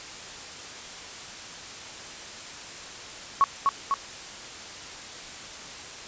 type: tone with echo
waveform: sine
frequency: 1108.7 Hz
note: C#6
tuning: in tune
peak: -15 dBFS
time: 3.41-3.44 s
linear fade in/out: 0 ms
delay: 250 ms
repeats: 2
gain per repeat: -3 dB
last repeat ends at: 3.94 s
effects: white hiss -40 dBFS RMS until 6.07 s + resampled to 16000 Hz